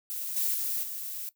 violet noise with level steps, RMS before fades -35 / -28 / -31 / -37 dBFS, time 0.1-1.29 s, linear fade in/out 0 ms, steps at 0.36 / 0.54 / 0.83 s, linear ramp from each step 5 ms, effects noise-tail reverb RT60 0.1 s tail -17 dB re dry

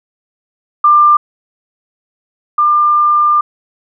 sine tone pair in turn, 1192 / 1196.9 Hz, D6 / D6, +25 / +32 cents, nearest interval unison, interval 7 cents, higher second, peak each -4 / -7 dBFS, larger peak first, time 0.84-1.17 / 2.58-3.41 s, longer second, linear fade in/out 5 ms, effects none

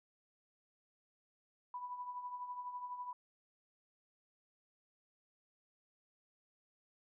sine tone with tremolo, 987.8 Hz, B5, in tune, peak -39 dBFS, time 1.74-3.13 s, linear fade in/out 2 ms, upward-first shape triangle, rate 12 Hz, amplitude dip 65%, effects none

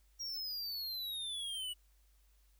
square exponential sweep, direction down, 5670 to 2912 Hz, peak -39 dBFS, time 0.19-1.74 s, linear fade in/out 20 ms, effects added 50 Hz sine -65 dBFS peak until 2.59 s + white hiss -75 dBFS RMS until 2.59 s

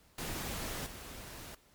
pink noise with level steps, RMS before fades -39 / -47 dBFS, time 0.18-1.55 s, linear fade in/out 5 ms, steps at 0.86 s, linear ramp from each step 5 ms, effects pink hiss -65 dBFS RMS until 1.74 s + MP3 96 kbps

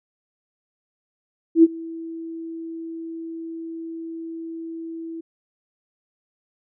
sine tone with ADSR envelope, 328.6 Hz, E4, 5 cents flat, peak -6 dBFS, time 1.55-5.21 s, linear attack 83 ms, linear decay 35 ms, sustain -24 dB, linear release 9 ms, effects none

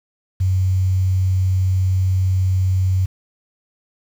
sine tone with quantisation, 93.5 Hz, F#2, 19 cents sharp, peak -14 dBFS, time 0.4-3.06 s, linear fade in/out 10 ms, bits 7, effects none

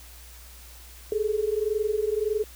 sine tone pair together, 415.3 / 437 Hz, G#4 / A4, 0 / -12 cents, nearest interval minor second, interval 88 cents, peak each -26 dBFS, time 1.12-2.44 s, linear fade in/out 2 ms, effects added 60 Hz sine -46 dBFS peak until 2.55 s + white hiss -49 dBFS RMS until 2.55 s

